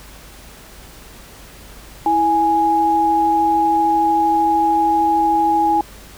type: tone pair together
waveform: sine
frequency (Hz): 327.5 / 830.6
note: E4 / G#5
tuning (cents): -11 / 0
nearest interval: octave + major third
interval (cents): 1611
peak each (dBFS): -20 / -13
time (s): 2.06-5.81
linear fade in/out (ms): 2
effects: added 50 Hz sine -42 dBFS peak until 6.17 s + pink hiss -41 dBFS RMS until 6.17 s